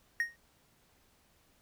triangle tone with exponential decay, 1864 Hz, A#6, 1 cent flat, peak -23 dBFS, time 0.2-0.36 s, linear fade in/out 1 ms, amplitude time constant 34 ms, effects pink hiss -68 dBFS RMS until 1.61 s

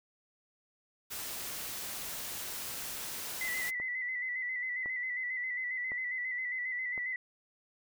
white noise, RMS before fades -40 dBFS, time 1.1-3.71 s, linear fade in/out 20 ms
sine tone with vibrato, 2001 Hz, B6, 22 cents sharp, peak -33 dBFS, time 3.41-7.16 s, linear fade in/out 2 ms, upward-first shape square, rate 7.4 Hz, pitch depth 37 cents each way
click train, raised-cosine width 1 ms, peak -32 dBFS, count 4, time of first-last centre 3.8-6.978 s, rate 0.944 Hz
effects none

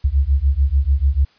sine beating tone pair, 65.8 / 72.6 Hz, C2 / D2, +10 / -19 cents, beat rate 6.8 Hz, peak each -16 dBFS, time 0.04-1.25 s, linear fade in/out 10 ms, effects white hiss -55 dBFS RMS until 1.38 s + resampled to 11025 Hz

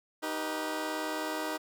15% pulse chord, Eb augmented, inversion none, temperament just, 311.1 / 388.9 / 486.1 Hz, Eb4 / G4 / B4, 0 / -14 / -28 cents, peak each -28 / -34 / -33 dBFS, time 0.22-1.58 s, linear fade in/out 20 ms, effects none

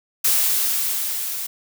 blue noise with level ramp, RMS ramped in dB -17 to -28 dBFS, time 0.24-1.47 s, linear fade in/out 10 ms, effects none

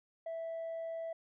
triangle tone with tanh clipping, 658 Hz, E5, 3 cents flat, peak -38 dBFS, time 0.26-1.13 s, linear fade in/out 5 ms, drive 6 dB, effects none

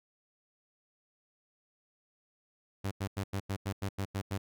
sawtooth tone bursts, 98 Hz, G2, in tune, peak -28 dBFS, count 10, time 2.84-4.38 s, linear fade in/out 10 ms, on 73 ms, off 90 ms, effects none

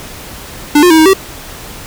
square tone with pitch steps, 294.8 / 356.5 / 320.1 / 315.7 / 385 Hz, D4 / F4 / D#4 / D#4 / G4, +7 / +36 / +49 / +25 / -31 cents, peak -4 dBFS, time 0.75-1.135 s, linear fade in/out 5 ms, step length 77 ms, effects pink hiss -29 dBFS RMS until 1.86 s

